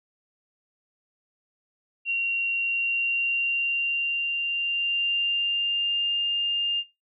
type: tone with pitch glide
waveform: sine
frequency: 2753 to 2808 Hz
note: F7 to F7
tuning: -25 to +9 cents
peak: -22 dBFS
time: 2.05-6.84 s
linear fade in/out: 50 ms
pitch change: +34 cents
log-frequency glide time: 2.52-6.2 s
effects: noise-tail reverb RT60 0.2 s tail -17 dB re dry